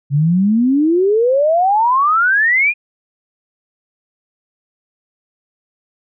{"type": "exponential sweep", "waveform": "sine", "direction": "up", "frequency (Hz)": [136.2, 2489], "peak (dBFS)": -10, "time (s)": [0.1, 2.74], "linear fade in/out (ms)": 50, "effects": []}